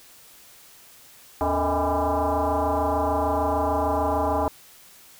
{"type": "tone with frequency modulation", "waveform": "sine", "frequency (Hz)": 103.83, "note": "G#2", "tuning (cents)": 0, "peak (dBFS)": -20, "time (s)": [1.41, 4.48], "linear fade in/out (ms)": 0, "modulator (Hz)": 181, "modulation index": 5.4, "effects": ["white hiss -50 dBFS RMS until 5.19 s"]}